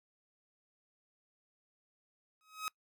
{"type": "tone with exponential growth", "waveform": "sawtooth", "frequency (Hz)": 1270, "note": "D#6", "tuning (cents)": 35, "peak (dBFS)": -29, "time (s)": [2.41, 2.68], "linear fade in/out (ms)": 0, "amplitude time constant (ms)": 57, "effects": ["noise-tail reverb RT60 0.1 s tail -24 dB re dry"]}